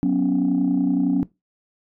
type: chord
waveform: sine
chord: F# suspended fourth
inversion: none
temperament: just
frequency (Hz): 185 / 246.7 / 277.5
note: F#3 / B3 / C#4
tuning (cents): 0 / -2 / +2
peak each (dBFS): -21 / -22 / -18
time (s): 0.03-1.23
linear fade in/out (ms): 0
effects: noise-tail reverb RT60 0.2 s tail -20 dB re dry + tanh soft clip ceiling -12 dBFS